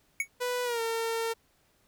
square tone with exponential decay, 2228 Hz, C#7, 8 cents sharp, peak -23 dBFS, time 0.2-0.28 s, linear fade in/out 2 ms, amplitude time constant 16 ms
sawtooth tone with pitch glide, 493.9 to 455.5 Hz, B4 to A#4, 0 to -40 cents, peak -25 dBFS, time 0.4-1.34 s, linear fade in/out 20 ms, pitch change -140 cents, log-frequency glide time 0.64-0.81 s
effects pink hiss -68 dBFS RMS until 1.87 s

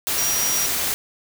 sine tone in noise, 5740 Hz, F8, 47 cents sharp, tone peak -22 dBFS, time 0.18-0.66 s, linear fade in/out 0 ms, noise white, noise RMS -23 dBFS, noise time 0.07-0.94 s, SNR -2 dB, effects none

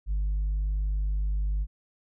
sine tone with tanh clipping, 50.4 Hz, G1, 49 cents sharp, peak -25 dBFS, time 0.06-1.67 s, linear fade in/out 50 ms, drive 1 dB, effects none

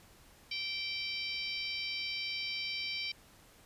harmonic tone, 777 Hz, G5, 16 cents flat, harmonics 3 / 4 / 5 / 6 / 7, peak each -39 / -42 / -44 / -41 / -45 dBFS, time 0.51-3.12 s, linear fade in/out 5 ms, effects pink hiss -60 dBFS RMS until 3.65 s + resampled to 32000 Hz

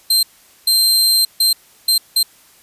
sawtooth tone bursts at uneven times, 4145 Hz, C8, 17 cents flat, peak -8 dBFS, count 5, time 0.1-0.23 / 0.67-1.25 / 1.4-1.53 / 1.88-1.98 / 2.16-2.23 s, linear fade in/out 5 ms, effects white hiss -49 dBFS RMS until 2.62 s + resampled to 32000 Hz

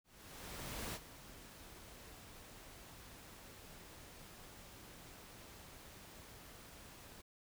pink noise with ADSR envelope, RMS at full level -43 dBFS, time 0.04-7.22 s, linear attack 900 ms, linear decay 51 ms, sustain -13 dB, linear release 15 ms, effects none

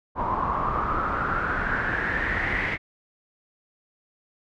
pink noise with low-pass filter sweep, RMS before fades -26 dBFS, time 0.15-2.78 s, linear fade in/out 50 ms, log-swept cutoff 990 to 2100 Hz, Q 7.5, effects none

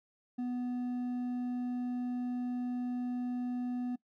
triangle tone with hard clipping, 246.9 Hz, B3, in tune, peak -34 dBFS, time 0.38-3.96 s, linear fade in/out 10 ms, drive 7 dB, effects noise-tail reverb RT60 0.1 s tail -21 dB re dry

